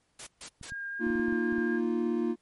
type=noise bursts; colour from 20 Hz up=white; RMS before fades=-42 dBFS; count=3; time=0.19-0.704 s; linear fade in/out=5 ms; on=78 ms; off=140 ms
type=clicks; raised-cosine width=5 ms; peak=-34 dBFS; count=10; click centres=0.613 / 0.721 / 1.068 / 1.103 / 1.156 / 1.197 / 1.283 / 1.325 / 1.525 / 1.582 s
type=tone with vibrato; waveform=sine; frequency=1614 Hz; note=G#6; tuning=50 cents flat; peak=-34 dBFS; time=0.68-1.81 s; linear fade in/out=50 ms; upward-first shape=triangle; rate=4 Hz; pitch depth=9 cents each way
type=chord; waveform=triangle; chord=Bb suspended fourth; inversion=none; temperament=equal; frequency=233.1 / 311.1 / 349.2 Hz; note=Bb3 / Eb4 / F4; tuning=0 / 0 / 0 cents; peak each=-28 / -31 / -28 dBFS; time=0.99-2.36 s; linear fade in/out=50 ms
effects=pink hiss -72 dBFS RMS until 2.41 s + MP3 48 kbps